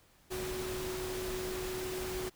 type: tone in noise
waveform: sine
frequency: 370 Hz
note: F#4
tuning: in tune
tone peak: -37 dBFS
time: 0.3-2.3 s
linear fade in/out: 20 ms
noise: pink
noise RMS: -41 dBFS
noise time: 0.3-2.3 s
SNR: +1 dB
effects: pink hiss -65 dBFS RMS until 2.35 s